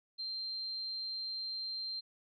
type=tone; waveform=sine; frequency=4156 Hz; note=C8; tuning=12 cents flat; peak=-37 dBFS; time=0.18-2.01 s; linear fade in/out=20 ms; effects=none